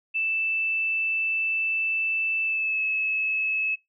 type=tone with pitch glide; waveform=sine; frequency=2645 to 2591 Hz; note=E7 to E7; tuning=+5 to -30 cents; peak=-23 dBFS; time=0.14-3.76 s; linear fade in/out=20 ms; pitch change=-35 cents; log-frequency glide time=2.43-2.82 s; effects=noise-tail reverb RT60 0.2 s tail -23 dB re dry